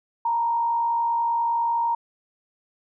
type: tone with frequency modulation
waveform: sine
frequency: 932.3 Hz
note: A#5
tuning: in tune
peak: -20 dBFS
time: 0.25-1.95 s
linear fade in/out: 5 ms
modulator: 50.5 Hz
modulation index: 0.35
effects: none